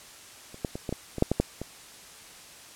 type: clicks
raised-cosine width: 2 ms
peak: -30 / -14 / -20 / -17 / -16 / -19 / -6 / -10 / -8 / -20 dBFS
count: 10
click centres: 0.544 / 0.648 / 0.755 / 0.892 / 0.926 / 1.183 / 1.224 / 1.316 / 1.4 / 1.616 s
effects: white hiss -48 dBFS RMS until 2.75 s + low-pass 10000 Hz 12 dB/octave